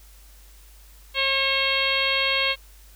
harmonic tone with a mistuned harmonic, 540 Hz, C#5, 45 cents flat, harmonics 1 / 2 / 3 / 4 / 5 / 6 / 7 / 8, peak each -30 / -31 / -32 / -26 / -26 / -26 / -32 / -30 dBFS, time 1.14-2.56 s, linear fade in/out 50 ms, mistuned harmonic 4, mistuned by +16 cents, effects added 50 Hz sine -47 dBFS peak until 2.95 s + white hiss -54 dBFS RMS until 2.95 s

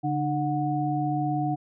sine tone cluster, 144.2 / 302.6 / 732 Hz, D3 / D#4 / F#5, -31 / -48 / -19 cents, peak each -28 dBFS, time 0.03-1.56 s, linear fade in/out 20 ms, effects none

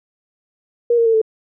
sine tone with pitch steps, 474.5 / 462.9 / 451.5 / 440.4 Hz, A#4 / A#4 / A4 / A4, +31 / -12 / +45 / +2 cents, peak -11 dBFS, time 0.9-1.216 s, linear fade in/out 5 ms, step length 79 ms, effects none

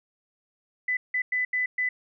sine tone bursts at uneven times, 2000 Hz, B6, 21 cents sharp, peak -23 dBFS, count 5, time 0.88-0.97 / 1.14-1.22 / 1.32-1.45 / 1.53-1.66 / 1.78-1.89 s, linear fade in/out 5 ms, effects none

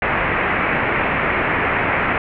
white low-pass noise, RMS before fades -19 dBFS, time 0.02-2.18 s, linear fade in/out 2 ms, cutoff 2400 Hz, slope 48 dB/octave, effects none

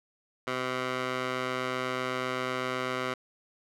15% pulse tone with band-pass filter, 127.9 Hz, C3, 39 cents flat, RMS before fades -32 dBFS, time 0.47-3.14 s, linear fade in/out 5 ms, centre 1500 Hz, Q 0.75, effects none

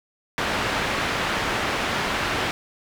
white low-pass noise, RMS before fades -25 dBFS, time 0.38-2.51 s, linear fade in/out 0 ms, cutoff 2200 Hz, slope 12 dB/octave, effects none

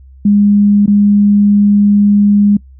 sine tone with dropouts, 204.5 Hz, G#3, 26 cents flat, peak -5 dBFS, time 0.25-2.57 s, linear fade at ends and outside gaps 5 ms, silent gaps 0.861-0.877 s, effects noise-tail reverb RT60 0.1 s tail -23 dB re dry + added 66 Hz sine -35 dBFS peak until 2.79 s

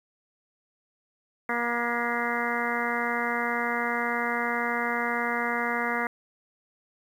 harmonic tone with a mistuned harmonic, 238.1 Hz, A#3, 37 cents sharp, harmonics 1 / 2 / 3 / 4 / 5 / 6 / 7 / 8 / 9, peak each -34 / -34 / -34 / -34 / -34 / -34 / -34 / -34 / -34 dBFS, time 1.49-6.07 s, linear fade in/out 2 ms, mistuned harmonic 9, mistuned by -57 cents, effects 9-bit

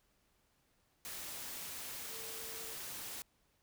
sine tone in noise, 449.2 Hz, A4, 36 cents sharp, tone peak -54 dBFS, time 2.11-2.75 s, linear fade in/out 0 ms, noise white, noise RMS -45 dBFS, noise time 1.05-3.22 s, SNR -12 dB, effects pink hiss -75 dBFS RMS until 3.62 s

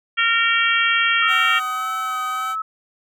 harmonic tone, 460.1 Hz, A#4, 23 cents flat, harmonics 3 / 4 / 5 / 6 / 7, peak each -20 / -21 / -22 / -23 / -23 dBFS, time 0.17-1.6 s, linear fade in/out 20 ms
sine tone with vibrato, 1278 Hz, D#6, 46 cents sharp, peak -22 dBFS, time 1.22-2.62 s, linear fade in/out 5 ms, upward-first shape sine, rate 1.7 Hz, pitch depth 32 cents each way
15% pulse tone with pitch glide, 755 to 762.9 Hz, F#5 to G5, +35 to -47 cents, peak -23 dBFS, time 1.27-2.56 s, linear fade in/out 50 ms, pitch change +18 cents, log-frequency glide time 1.55-2.34 s
effects none

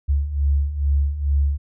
sine beating tone pair, 69.3 / 71.6 Hz, C#2 / D2, 0 / -43 cents, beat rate 2.3 Hz, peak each -23 / -18 dBFS, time 0.08-1.58 s, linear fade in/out 20 ms, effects none

